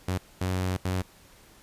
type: tone bursts at uneven times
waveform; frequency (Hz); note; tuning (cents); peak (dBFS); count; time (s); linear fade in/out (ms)
sawtooth; 92.4; F#2; -2; -22; 3; 0.08-0.18 / 0.41-0.77 / 0.85-1.02; 5
effects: pink hiss -55 dBFS RMS until 1.62 s + resampled to 32000 Hz